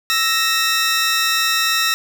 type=tone pair together; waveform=15% pulse; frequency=1318.5 / 1863.1 Hz; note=E6 / A#6; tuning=0 / -1 cents; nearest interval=tritone; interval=599 cents; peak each=-12 dBFS; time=0.1-1.94 s; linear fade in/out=0 ms; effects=none